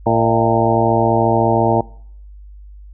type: harmonic tone with a mistuned harmonic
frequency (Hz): 114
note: A#2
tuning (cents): -38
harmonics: 1 / 2 / 3 / 4 / 5 / 6 / 7 / 8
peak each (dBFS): -20 / -20 / -20 / -20 / -20 / -20 / -20 / -20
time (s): 0.06-1.81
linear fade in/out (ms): 5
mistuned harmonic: 5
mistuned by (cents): +75
effects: noise-tail reverb RT60 0.6 s tail -22 dB re dry + added 50 Hz sine -35 dBFS peak until 2.93 s